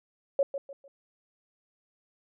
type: tone with echo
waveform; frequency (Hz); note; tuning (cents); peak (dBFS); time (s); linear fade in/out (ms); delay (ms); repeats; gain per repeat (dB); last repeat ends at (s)
sine; 554.4; C#5; 0; -20; 0.39-0.43; 2; 150; 3; -10; 0.88
effects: none